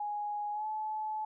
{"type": "tone with pitch glide", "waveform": "sine", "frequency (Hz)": [830.6, 861.9], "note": ["G#5", "A5"], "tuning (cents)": [0, -36], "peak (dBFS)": -33, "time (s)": [0, 1.25], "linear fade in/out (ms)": 5, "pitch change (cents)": 64, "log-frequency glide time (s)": [0.52, 0.66], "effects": []}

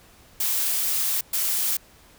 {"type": "noise bursts at uneven times", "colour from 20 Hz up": "blue", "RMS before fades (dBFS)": -24, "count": 2, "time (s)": [[0.4, 1.21], [1.33, 1.77]], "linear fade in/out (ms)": 5, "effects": ["pink hiss -53 dBFS RMS until 2.18 s"]}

